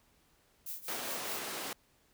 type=noise with tremolo; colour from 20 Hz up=violet; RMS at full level=-39 dBFS; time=0.66-1.39 s; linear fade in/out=5 ms; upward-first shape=triangle; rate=4.9 Hz; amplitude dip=90%
type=high-pass noise; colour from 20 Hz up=pink; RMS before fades=-40 dBFS; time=0.88-1.73 s; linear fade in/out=2 ms; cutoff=330 Hz; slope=12 dB/octave
effects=pink hiss -69 dBFS RMS until 2.13 s